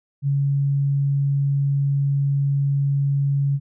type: tone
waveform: sine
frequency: 140 Hz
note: C#3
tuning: 18 cents sharp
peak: -17 dBFS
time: 0.22-3.6 s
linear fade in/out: 50 ms
effects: none

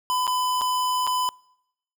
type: tone with dropouts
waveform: square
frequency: 1005 Hz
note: B5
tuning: 30 cents sharp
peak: -22 dBFS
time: 0.1-1.29 s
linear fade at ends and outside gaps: 0 ms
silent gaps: 0.269-0.277 / 0.611-0.617 / 1.068-1.074 s
effects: noise-tail reverb RT60 0.8 s tail -26 dB re dry

